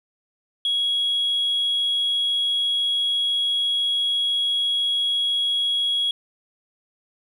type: tone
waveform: sine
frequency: 3322 Hz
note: G#7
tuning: in tune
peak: -18 dBFS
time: 0.65-6.11 s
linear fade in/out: 2 ms
effects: tanh soft clip ceiling -16 dBFS + 9-bit